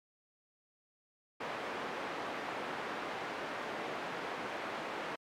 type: band-pass noise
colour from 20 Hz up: pink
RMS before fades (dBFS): -40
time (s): 1.4-5.16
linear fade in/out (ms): 10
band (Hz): 370 to 2100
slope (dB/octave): 12
effects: MP3 96 kbps